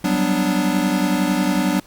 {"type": "chord", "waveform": "square", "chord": "G major seventh", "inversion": "third", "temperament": "equal", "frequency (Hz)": [185, 196, 246.9, 293.7], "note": ["F#3", "G3", "B3", "D4"], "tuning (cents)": [0, 0, 0, 0], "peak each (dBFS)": [-23, -24, -24, -22], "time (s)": [0.04, 1.8], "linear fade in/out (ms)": 5, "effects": ["pink hiss -49 dBFS RMS until 1.86 s", "Opus 48 kbps"]}